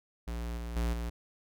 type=tone with level steps; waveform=square; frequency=58.27 Hz; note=A#1; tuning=in tune; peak=-35 / -37 / -29 / -34 dBFS; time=0.27-1.1 s; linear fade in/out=10 ms; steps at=0.57 / 0.76 / 0.93 s; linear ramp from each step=2 ms; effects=none